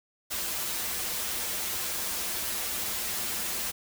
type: noise with comb filter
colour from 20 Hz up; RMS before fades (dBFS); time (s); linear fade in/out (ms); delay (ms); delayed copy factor
white; -32; 0.3-3.72; 20; 7.2; -0.9
effects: none